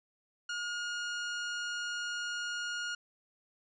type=tone; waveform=sawtooth; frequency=1430 Hz; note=F6; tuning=41 cents sharp; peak=-31 dBFS; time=0.49-2.95 s; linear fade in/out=5 ms; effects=resampled to 16000 Hz